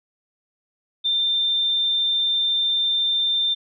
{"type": "tone", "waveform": "sine", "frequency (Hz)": 3586, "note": "A7", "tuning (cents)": 32, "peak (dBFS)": -18, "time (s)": [1.04, 3.55], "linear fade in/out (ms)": 20, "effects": []}